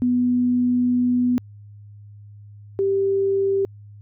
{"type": "tone pair in turn", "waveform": "sine", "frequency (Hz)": [246.9, 391.9], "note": ["B3", "G4"], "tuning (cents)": [0, 0], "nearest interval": "minor sixth", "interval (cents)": 800, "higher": "second", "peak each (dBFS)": [-16, -17], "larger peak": "first", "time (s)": [[0.02, 1.38], [2.79, 3.65]], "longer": "first", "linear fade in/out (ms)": 0, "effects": ["added 103 Hz sine -40 dBFS peak until 4.01 s"]}